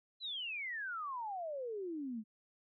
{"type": "exponential sweep", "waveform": "sine", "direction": "down", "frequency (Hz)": [4089, 207.7], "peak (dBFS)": -38, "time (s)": [0.2, 2.24], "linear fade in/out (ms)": 50, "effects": ["MP3 96 kbps"]}